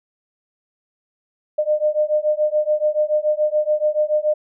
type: beating tone pair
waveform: sine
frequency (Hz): 603 / 610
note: D5 / D#5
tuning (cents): +46 / -34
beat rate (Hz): 7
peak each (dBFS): -19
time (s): 1.58-4.34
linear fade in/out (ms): 10
effects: none